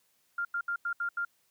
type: tone bursts at uneven times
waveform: sine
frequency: 1398 Hz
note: F6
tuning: 1 cent sharp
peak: -29 dBFS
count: 6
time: 0.38-0.45 / 0.54-0.61 / 0.68-0.76 / 0.85-0.93 / 1-1.09 / 1.17-1.25 s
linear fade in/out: 5 ms
effects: white hiss -71 dBFS RMS until 1.5 s + high-pass 60 Hz 12 dB/octave